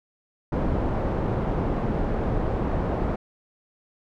pink low-pass noise, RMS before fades -25 dBFS, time 0.52-3.16 s, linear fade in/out 5 ms, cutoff 780 Hz, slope 12 dB/octave, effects none

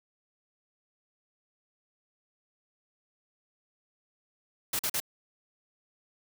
white noise bursts, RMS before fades -30 dBFS, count 3, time 4.73-5.002 s, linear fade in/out 5 ms, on 62 ms, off 43 ms, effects none

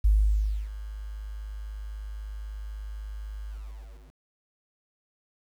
sine tone with ADSR envelope, 51.91 Hz, G#1, in tune, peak -16 dBFS, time 0.04-4.17 s, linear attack 10 ms, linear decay 630 ms, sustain -18 dB, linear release 670 ms, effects 9-bit

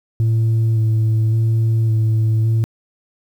sine tone with vibrato, 111.5 Hz, A2, 23 cents sharp, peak -10 dBFS, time 0.2-2.64 s, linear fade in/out 0 ms, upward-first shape square, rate 0.89 Hz, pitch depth 16 cents each way, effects tanh soft clip ceiling -12 dBFS + 8-bit

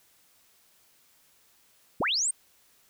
sine linear sweep, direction up, 55 to 8870 Hz, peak -24 dBFS, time 2-2.31 s, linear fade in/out 5 ms, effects white hiss -63 dBFS RMS until 2.89 s

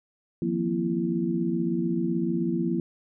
sine tone cluster, 161.7 / 177.7 / 236.1 / 263.1 / 335.8 Hz, E3 / F3 / A#3 / C4 / E4, -33 / +30 / +22 / +10 / +32 cents, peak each -36 / -28 / -29 / -37 / -28 dBFS, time 0.42-2.8 s, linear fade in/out 2 ms, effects none

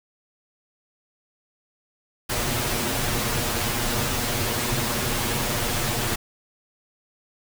pink noise with comb filter, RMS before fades -25 dBFS, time 2.29-6.16 s, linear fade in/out 10 ms, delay 8.4 ms, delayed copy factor +0.85, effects none

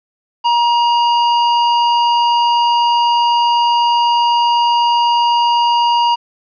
square tone, 948 Hz, A#5, 29 cents sharp, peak -11 dBFS, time 0.44-6.16 s, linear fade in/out 20 ms, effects resampled to 11025 Hz + 8-bit

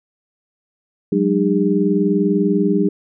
sine tone cluster, 183 / 203.1 / 303.9 / 404.2 Hz, F#3 / G#3 / D#4 / G#4, -19 / -38 / -41 / -47 cents, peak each -19 dBFS, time 1.12-2.89 s, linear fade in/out 5 ms, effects none

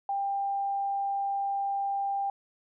sine tone, 794 Hz, G5, 22 cents sharp, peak -27 dBFS, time 0.09-2.3 s, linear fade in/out 2 ms, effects none

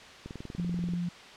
click train, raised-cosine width 3 ms, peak -27 dBFS, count 15, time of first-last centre 0.26-0.936 s, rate 20.7 Hz
sine tone, 174.61 Hz, F3, in tune, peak -29 dBFS, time 0.58-1.09 s, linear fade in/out 5 ms
effects white hiss -48 dBFS RMS until 1.36 s + low-pass 4000 Hz 12 dB/octave

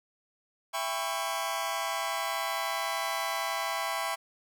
sawtooth chord, C# half-diminished seventh, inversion first, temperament just, 665.2 / 798.3 / 997.9 / 1108.7 Hz, E5 / G5 / B5 / C#6, +16 / +31 / +18 / 0 cents, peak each -32 dBFS, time 0.73-4.16 s, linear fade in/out 20 ms, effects none

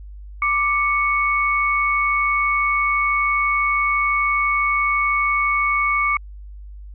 sine tone pair together, 1175.9 / 2217 Hz, D6 / C#7, +2 / 0 cents, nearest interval major seventh, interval 1098 cents, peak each -19 / -19 dBFS, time 0.42-6.17 s, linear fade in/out 2 ms, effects added 50 Hz sine -34 dBFS peak until 6.94 s

